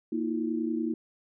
sine chord, Bb suspended fourth, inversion none, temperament equal with one note detuned, 233.1 / 318.8 / 349.2 Hz, Bb3 / Eb4 / F4, 0 / +42 / 0 cents, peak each -31 / -30 / -35 dBFS, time 0.12-0.94 s, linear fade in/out 5 ms, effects none

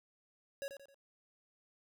square tone with echo, 554.4 Hz, C#5, in tune, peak -39 dBFS, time 0.62-0.68 s, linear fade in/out 0 ms, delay 88 ms, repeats 3, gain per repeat -8 dB, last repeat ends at 0.944 s, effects none

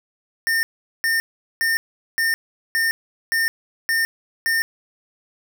square tone bursts, 1816 Hz, A#6, 46 cents flat, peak -18 dBFS, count 8, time 0.47-4.62 s, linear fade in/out 0 ms, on 160 ms, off 410 ms, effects none

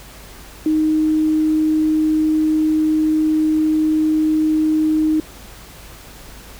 sine tone, 311.1 Hz, D#4, in tune, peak -13 dBFS, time 0.66-5.2 s, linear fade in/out 2 ms, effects added 50 Hz sine -42 dBFS peak until 6.59 s + pink hiss -40 dBFS RMS until 6.59 s

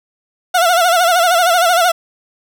30% pulse tone with vibrato, 698.5 Hz, F5, in tune, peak -7 dBFS, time 0.54-1.92 s, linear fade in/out 10 ms, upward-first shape sine, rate 13 Hz, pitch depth 94 cents each way, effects none

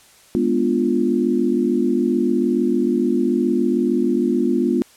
sine chord, G# diminished seventh, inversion none, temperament equal, 207.7 / 246.9 / 293.7 / 349.2 Hz, G#3 / B3 / D4 / F4, 0 / 0 / 0 / 0 cents, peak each -23 / -19 / -24 / -20 dBFS, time 0.35-4.82 s, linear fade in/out 0 ms, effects white hiss -50 dBFS RMS until 4.96 s + low-pass 11000 Hz 12 dB/octave

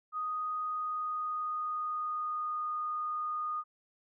sine tone with pitch glide, 1244.5 to 1229.5 Hz, D#6 to D#6, 0 to -21 cents, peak -32 dBFS, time 0.12-3.64 s, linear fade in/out 50 ms, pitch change -21 cents, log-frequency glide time 0.59-2.66 s, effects none

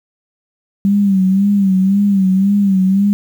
sine tone with vibrato, 195.2 Hz, G3, 7 cents flat, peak -9 dBFS, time 0.85-3.13 s, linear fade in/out 0 ms, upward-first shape sine, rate 1.9 Hz, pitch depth 74 cents each way, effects 7-bit

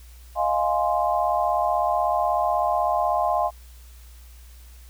sine chord, F minor seventh, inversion third, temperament equal, 622.3 / 698.5 / 830.6 / 1046.5 Hz, Eb5 / F5 / Ab5 / C6, 0 / 0 / 0 / 0 cents, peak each -26 / -23 / -26 / -26 dBFS, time 0.35-3.51 s, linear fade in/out 50 ms, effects added 60 Hz sine -43 dBFS peak until 4.89 s + white hiss -54 dBFS RMS until 4.89 s

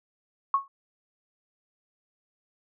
sine tone with exponential decay, 1100 Hz, C#6, 14 cents flat, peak -16 dBFS, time 0.54-0.68 s, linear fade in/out 2 ms, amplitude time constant 29 ms, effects none

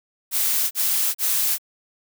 blue noise bursts, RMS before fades -21 dBFS, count 3, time 0.31-1.584 s, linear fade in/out 50 ms, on 400 ms, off 37 ms, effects none

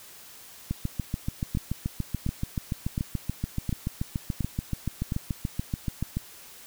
two click trains, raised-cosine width 5 ms, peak -15 / -15 dBFS, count 6 / 39, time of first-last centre 1.55-5.121 / 0.71-6.17 s, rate 1.4 / 6.96 Hz, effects white hiss -48 dBFS RMS until 6.66 s

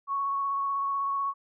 sine tone with vibrato, 1108.7 Hz, C#6, in tune, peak -26 dBFS, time 0.07-1.34 s, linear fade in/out 50 ms, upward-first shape square, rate 16 Hz, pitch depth 10 cents each way, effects none

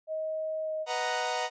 sine tone with pitch glide, 630 to 626 Hz, D#5 to D#5, +21 to +10 cents, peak -30 dBFS, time 0.07-0.87 s, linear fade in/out 50 ms, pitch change -11 cents, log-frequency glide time 0.63-0.72 s
sawtooth chord, B major seventh, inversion none, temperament equal, 493.9 / 622.3 / 740 / 932.3 Hz, B4 / D#5 / F#5 / A#5, 0 / 0 / 0 / 0 cents, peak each -32 / -32 / -29 / -30 dBFS, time 0.86-1.5 s, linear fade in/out 50 ms
effects resampled to 16000 Hz

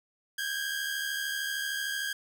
sawtooth tone pair together, 1568 / 1641.2 Hz, G6 / G#6, 0 / -21 cents, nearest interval minor second, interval 79 cents, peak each -32 / -29 dBFS, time 0.38-2.13 s, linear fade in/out 5 ms, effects none

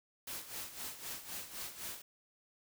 white noise with tremolo, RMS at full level -42 dBFS, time 0.27-2.02 s, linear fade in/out 5 ms, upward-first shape sine, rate 3.9 Hz, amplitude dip 70%, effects none

